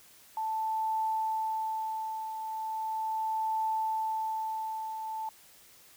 sine tone with tremolo, 880 Hz, A5, in tune, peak -27 dBFS, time 0.37-5.29 s, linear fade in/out 2 ms, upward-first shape triangle, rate 0.38 Hz, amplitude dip 60%, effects white hiss -57 dBFS RMS until 5.96 s

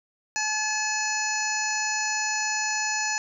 harmonic tone, 857 Hz, A5, 46 cents flat, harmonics 1 / 2 / 3 / 5 / 6 / 7 / 8, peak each -31 / -30 / -32 / -36 / -36 / -32 / -32 dBFS, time 0.36-3.18 s, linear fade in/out 0 ms, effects none

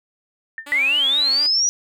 sine tone with exponential decay, 1800 Hz, A6, 39 cents sharp, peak -24 dBFS, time 0.58-0.71 s, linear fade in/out 1 ms, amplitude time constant 27 ms
5% pulse tone with vibrato, 280.2 Hz, C#4, 19 cents sharp, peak -22 dBFS, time 0.66-1.47 s, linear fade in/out 10 ms, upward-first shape sine, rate 4.2 Hz, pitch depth 90 cents each way
sine linear sweep, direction up, 1936 to 5880 Hz, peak -15 dBFS, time 0.72-1.69 s, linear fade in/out 0 ms
effects none

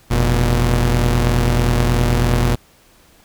sawtooth tone pair together, 43.13 / 120 Hz, F1 / B2, -21 / -49 cents, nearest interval octave + tritone, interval 1772 cents, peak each -12 dBFS, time 0.1-2.56 s, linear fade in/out 20 ms, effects pink hiss -51 dBFS RMS until 3.24 s

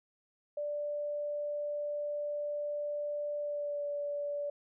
sine tone with pitch glide, 587.3 to 578.9 Hz, D5 to D5, 0 to -25 cents, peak -33 dBFS, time 0.57-4.5 s, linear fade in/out 5 ms, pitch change -25 cents, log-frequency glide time 3.39-3.85 s, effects none

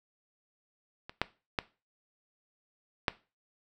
clicks, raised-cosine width 0.3 ms, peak -26 / -10 / -12 / -9 dBFS, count 4, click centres 1.095 / 1.216 / 1.588 / 3.082 s, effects noise-tail reverb RT60 0.3 s tail -18 dB re dry

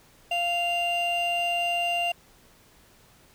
triangle tone pair together, 696.3 / 2783 Hz, F5 / F7, -5 / -7 cents, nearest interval 2 octaves, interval 2398 cents, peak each -24 dBFS, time 0.31-2.12 s, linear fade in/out 5 ms, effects tanh soft clip ceiling -17 dBFS + pink hiss -57 dBFS RMS until 3.34 s

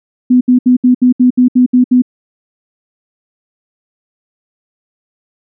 sine tone bursts, 250 Hz, B3, 21 cents sharp, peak -4 dBFS, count 10, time 0.3-2.021 s, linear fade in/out 10 ms, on 110 ms, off 69 ms, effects none

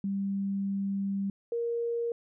sine tone pair in turn, 197.1 / 468.8 Hz, G3 / A#4, +10 / +10 cents, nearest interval octave + minor third, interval 1500 cents, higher second, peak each -28 dBFS, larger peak neither, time 0.04-1.3 / 1.52-2.12 s, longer first, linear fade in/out 2 ms, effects none

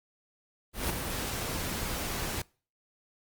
pink noise with ADSR envelope, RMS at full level -28 dBFS, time 0.73-2.42 s, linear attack 170 ms, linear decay 7 ms, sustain -6 dB, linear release 5 ms, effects noise-tail reverb RT60 0.4 s tail -25 dB re dry + Opus 32 kbps

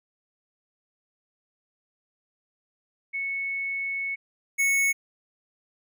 sine / square tone pair in turn, 2207 / 2207 Hz, C#7 / C#7, -8 / -8 cents, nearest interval unison, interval 0 cents, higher neither, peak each -27 / -21 dBFS, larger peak second, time 3.13-4.16 / 4.58-4.93 s, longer first, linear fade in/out 20 ms, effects none

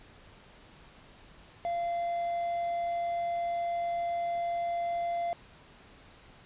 triangle tone with hard clipping, 689 Hz, F5, 24 cents flat, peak -30 dBFS, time 1.65-5.33 s, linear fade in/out 0 ms, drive 6 dB, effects pink hiss -55 dBFS RMS until 6.45 s + resampled to 8000 Hz

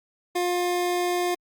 25% pulse tone, 354.6 Hz, F4, 26 cents sharp, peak -19 dBFS, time 0.35-1.35 s, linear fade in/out 10 ms, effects Opus 48 kbps

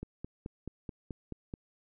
click train, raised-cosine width 3 ms, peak -26 dBFS, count 8, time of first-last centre 0.03-1.539 s, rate 4.64 Hz, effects none

